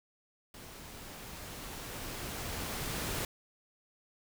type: noise with level ramp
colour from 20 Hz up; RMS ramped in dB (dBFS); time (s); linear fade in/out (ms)
pink; -50 to -35; 0.54-3.25; 2
effects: none